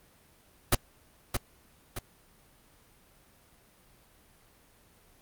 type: noise with echo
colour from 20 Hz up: pink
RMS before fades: -21 dBFS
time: 0.72-0.75 s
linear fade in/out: 5 ms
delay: 620 ms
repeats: 2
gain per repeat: -7 dB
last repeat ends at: 1.99 s
effects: pink hiss -61 dBFS RMS until 5.21 s + Opus 32 kbps